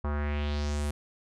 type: tone with low-pass filter sweep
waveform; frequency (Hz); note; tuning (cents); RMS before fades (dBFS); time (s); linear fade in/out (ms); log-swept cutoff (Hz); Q
square; 73.42; D2; 0; -30; 0.04-0.91; 5; 1100 to 11000; 2.5
effects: none